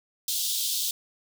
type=high-pass noise; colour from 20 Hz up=pink; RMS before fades=-28 dBFS; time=0.28-0.91 s; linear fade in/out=2 ms; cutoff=3300 Hz; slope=48 dB/octave; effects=none